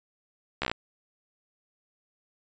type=slowing click train; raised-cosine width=0.3 ms; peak=-12 dBFS; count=7; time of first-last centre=0.62-0.715 s; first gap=14 ms; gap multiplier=1.05; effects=resampled to 16000 Hz